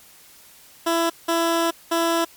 15% pulse tone bursts at uneven times, 333.9 Hz, E4, 22 cents sharp, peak -12 dBFS, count 3, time 0.86-1.1 / 1.28-1.71 / 1.91-2.25 s, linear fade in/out 10 ms, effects white hiss -49 dBFS RMS until 2.36 s + MP3 96 kbps

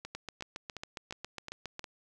two click trains, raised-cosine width 0.2 ms, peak -24 / -22 dBFS, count 6 / 13, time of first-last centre 0.05-1.842 / 0.15-1.794 s, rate 2.79 / 7.3 Hz, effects none

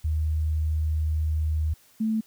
sine tone pair in turn, 77.78 / 220 Hz, D#2 / A3, 0 / 0 cents, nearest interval octave + tritone, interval 1800 cents, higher second, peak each -22 dBFS, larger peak neither, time 0.04-1.74 / 2-2.21 s, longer first, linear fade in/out 10 ms, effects white hiss -58 dBFS RMS until 2.26 s

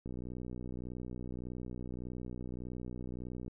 click train, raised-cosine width 3 ms, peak -30 dBFS, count 212, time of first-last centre 0.06-3.48 s, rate 61.7 Hz, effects none

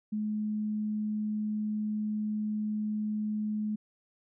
sine tone, 212.6 Hz, G#3, 41 cents sharp, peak -29 dBFS, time 0.12-3.76 s, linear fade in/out 10 ms, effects none

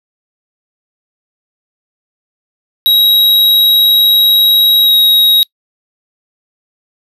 square tone with pitch glide, 3833 to 3804 Hz, A#7 to A#7, +47 to +34 cents, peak -6 dBFS, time 2.86-5.43 s, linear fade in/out 0 ms, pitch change -13 cents, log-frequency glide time 4.81-4.94 s, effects noise-tail reverb RT60 0.1 s tail -26 dB re dry

